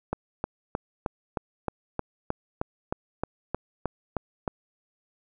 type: click train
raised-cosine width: 1 ms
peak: -13 dBFS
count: 15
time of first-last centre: 0.13-4.478 s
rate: 3.22 Hz
effects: none